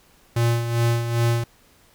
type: tone with tremolo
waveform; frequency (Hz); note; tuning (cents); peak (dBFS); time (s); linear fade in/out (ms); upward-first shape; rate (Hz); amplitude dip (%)
square; 117.4; A#2; +13; -17; 0.36-1.44; 5; sine; 2.5; 60
effects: pink hiss -56 dBFS RMS until 1.94 s